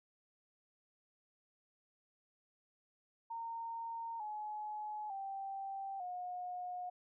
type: tone with pitch steps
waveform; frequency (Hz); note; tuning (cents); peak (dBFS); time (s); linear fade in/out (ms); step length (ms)
sine; 919 / 847.6 / 781.8 / 721; A#5 / G#5 / G5 / F#5; -25 / +35 / -5 / -45; -40; 3.3-6.9; 10; 900
effects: none